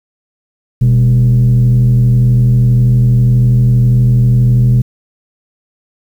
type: tone with frequency modulation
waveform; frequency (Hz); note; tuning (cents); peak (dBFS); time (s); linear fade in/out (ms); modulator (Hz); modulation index
sine; 123.47; B2; 0; -4; 0.81-4.82; 10; 78.2; 0.46
effects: tanh soft clip ceiling -3 dBFS + 7-bit